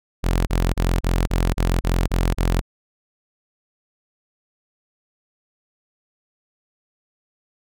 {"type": "tone bursts", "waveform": "sawtooth", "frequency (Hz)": 43.65, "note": "F1", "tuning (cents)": 0, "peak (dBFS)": -13, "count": 9, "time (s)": [0.23, 2.614], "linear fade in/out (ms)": 20, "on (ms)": 240, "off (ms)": 28, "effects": []}